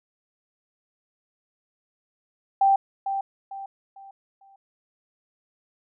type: tone with echo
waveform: sine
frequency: 784 Hz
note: G5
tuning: in tune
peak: -15 dBFS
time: 2.61-2.76 s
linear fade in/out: 5 ms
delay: 450 ms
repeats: 4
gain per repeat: -9 dB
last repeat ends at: 4.56 s
effects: none